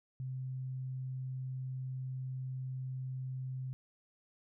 sine tone, 130 Hz, C3, 11 cents flat, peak -37 dBFS, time 0.2-3.73 s, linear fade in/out 0 ms, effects none

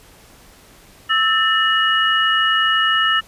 sine tone cluster, 1308 / 1786 / 2902 Hz, E6 / A6 / F#7, -14 / +25 / -34 cents, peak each -18 dBFS, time 1.09-3.21 s, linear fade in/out 20 ms, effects pink hiss -47 dBFS RMS until 3.27 s + resampled to 32000 Hz

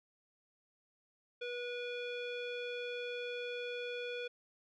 square tone with low-pass filter, 486.7 Hz, B4, 25 cents flat, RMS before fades -41 dBFS, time 1.41-4.28 s, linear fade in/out 10 ms, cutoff 3000 Hz, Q 5.3, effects none

